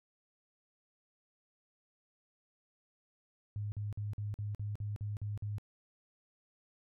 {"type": "tone bursts", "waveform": "sine", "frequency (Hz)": 103.83, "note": "G#2", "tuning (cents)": 0, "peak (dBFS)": -35, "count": 10, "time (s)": [3.56, 5.583], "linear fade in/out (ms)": 0, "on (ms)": 160, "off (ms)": 47, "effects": []}